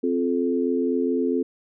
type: chord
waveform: sine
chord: F major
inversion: second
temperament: equal with one note detuned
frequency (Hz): 261.6 / 349.2 / 433.7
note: C4 / F4 / A4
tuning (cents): 0 / 0 / -25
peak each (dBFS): -23 / -26 / -25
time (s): 0.03-1.43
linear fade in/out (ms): 10
effects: none